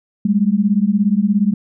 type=beating tone pair; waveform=sine; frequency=196 / 213 Hz; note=G3 / G#3; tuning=0 / +44 cents; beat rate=17 Hz; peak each=-15 dBFS; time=0.25-1.54 s; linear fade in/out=5 ms; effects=none